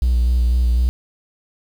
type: tone with vibrato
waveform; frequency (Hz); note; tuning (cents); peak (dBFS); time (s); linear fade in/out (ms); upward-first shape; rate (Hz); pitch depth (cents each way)
triangle; 60.6; B1; -32; -10; 0.02-0.89; 0; square; 4; 27
effects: tanh soft clip ceiling -8 dBFS + 7-bit